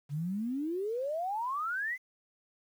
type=exponential sweep; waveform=sine; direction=up; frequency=137.7 to 2093 Hz; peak=-31 dBFS; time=0.09-1.98 s; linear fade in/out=50 ms; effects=10-bit